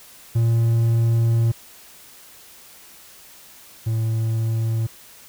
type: tone pair in turn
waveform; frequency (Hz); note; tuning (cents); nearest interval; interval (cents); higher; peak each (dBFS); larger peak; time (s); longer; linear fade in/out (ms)
triangle; 115.2 / 112.57; A#2 / A2; -20 / +40; unison; 40; first; -13 / -17; first; 0.35-1.52 / 3.86-4.87; first; 10
effects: white hiss -46 dBFS RMS until 5.28 s